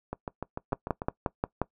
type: two click trains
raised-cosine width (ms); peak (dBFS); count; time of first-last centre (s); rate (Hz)
1; -12 / -19; 6 / 7; 0.73-1.617 / 0.13-1.019; 5.64 / 6.75
effects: noise-tail reverb RT60 0.1 s tail -21 dB re dry